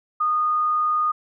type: tone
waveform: sine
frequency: 1230 Hz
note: D#6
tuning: 20 cents flat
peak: -18 dBFS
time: 0.2-1.12 s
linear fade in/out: 10 ms
effects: none